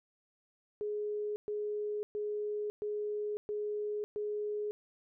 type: tone bursts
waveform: sine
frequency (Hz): 418.5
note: G#4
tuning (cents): +13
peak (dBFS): -33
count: 6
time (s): 0.81-4.71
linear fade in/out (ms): 0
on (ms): 550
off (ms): 120
effects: none